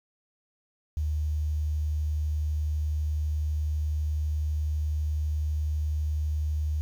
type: tone with quantisation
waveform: sine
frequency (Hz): 76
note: D#2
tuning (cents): -40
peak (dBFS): -25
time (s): 0.97-6.81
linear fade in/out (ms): 0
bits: 9
effects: none